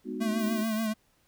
sine chord, G# minor seventh, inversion none, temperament equal with one note detuned, 207.7 / 246.9 / 306.5 / 370 Hz, G#3 / B3 / D#4 / F#4, 0 / 0 / -26 / 0 cents, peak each -39 / -36 / -39 / -38 dBFS, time 0.04-0.65 s, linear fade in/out 50 ms
square tone with vibrato, 219.8 Hz, A3, 2 cents flat, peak -28 dBFS, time 0.2-0.94 s, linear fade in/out 20 ms, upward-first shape triangle, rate 6.9 Hz, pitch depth 58 cents each way
violet noise, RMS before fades -45 dBFS, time 0.39-0.87 s, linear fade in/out 5 ms
effects pink hiss -68 dBFS RMS until 1.27 s

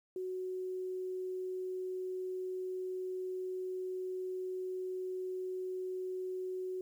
sine tone with quantisation, 370.5 Hz, F#4, 2 cents sharp, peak -36 dBFS, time 0.16-6.81 s, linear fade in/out 2 ms, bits 11, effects none

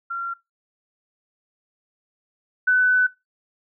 sine tone pair in turn, 1375 / 1501.1 Hz, F6 / F#6, -27 / +25 cents, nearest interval major second, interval 152 cents, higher second, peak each -25 / -14 dBFS, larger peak second, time 0.1-0.34 / 2.67-3.07 s, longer second, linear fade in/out 10 ms, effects noise-tail reverb RT60 0.2 s tail -20 dB re dry

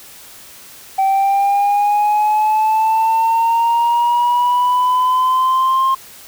sine linear sweep, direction up, 771 to 1064 Hz, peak -9 dBFS, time 0.98-5.95 s, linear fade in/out 10 ms, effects tanh soft clip ceiling -10 dBFS + white hiss -39 dBFS RMS until 6.27 s

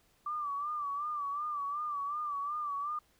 sine tone with vibrato, 1169 Hz, D6, 8 cents flat, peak -33 dBFS, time 0.26-2.99 s, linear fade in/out 5 ms, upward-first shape sine, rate 2.7 Hz, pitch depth 72 cents each way, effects pink hiss -69 dBFS RMS until 3.19 s

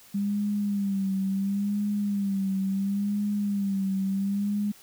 sine tone with vibrato, 199.1 Hz, G3, 27 cents sharp, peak -24 dBFS, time 0.14-4.72 s, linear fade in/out 10 ms, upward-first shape sine, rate 0.72 Hz, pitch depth 60 cents each way, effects white hiss -53 dBFS RMS until 4.82 s

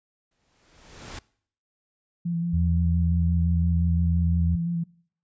pink noise with exponential growth, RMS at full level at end -36 dBFS, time 0.31-1.19 s, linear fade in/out 5 ms, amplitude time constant 190 ms
sine tone with vibrato, 170 Hz, F3, 46 cents flat, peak -24 dBFS, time 2.25-4.84 s, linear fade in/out 10 ms, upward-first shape square, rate 5.8 Hz, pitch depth 21 cents each way
sine tone, 82.3 Hz, E2, 2 cents flat, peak -21 dBFS, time 2.53-4.56 s, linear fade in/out 10 ms
effects noise-tail reverb RT60 0.6 s tail -23 dB re dry + resampled to 16000 Hz

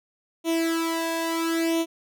sawtooth tone with flanger, 329.6 Hz, E4, in tune, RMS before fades -25 dBFS, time 0.44-1.86 s, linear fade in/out 50 ms, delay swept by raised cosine 0.31 to 1.16 ms, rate 0.73 Hz, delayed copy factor +0.8, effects none

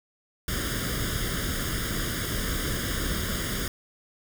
pink noise with comb filter, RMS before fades -29 dBFS, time 0.48-3.68 s, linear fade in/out 2 ms, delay 0.59 ms, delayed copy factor +0.85, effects none

